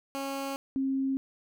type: tone pair in turn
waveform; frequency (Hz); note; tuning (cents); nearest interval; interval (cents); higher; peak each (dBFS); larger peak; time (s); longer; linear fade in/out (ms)
15% pulse / sine; 273.9 / 268.4; C#4 / C4; -21 / +44; unison; 35; first; -26; neither; 0.15-0.56 / 0.76-1.17; neither; 0
effects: none